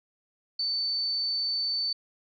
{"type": "tone", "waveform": "sine", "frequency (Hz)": 4528, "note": "C#8", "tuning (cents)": 36, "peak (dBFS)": -26, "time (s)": [0.59, 1.93], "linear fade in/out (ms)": 5, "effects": []}